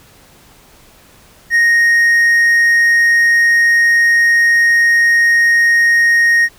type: tone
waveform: triangle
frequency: 1864.7 Hz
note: A#6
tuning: in tune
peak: -6 dBFS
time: 1.5-6.49 s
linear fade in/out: 50 ms
effects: pink hiss -45 dBFS RMS until 6.58 s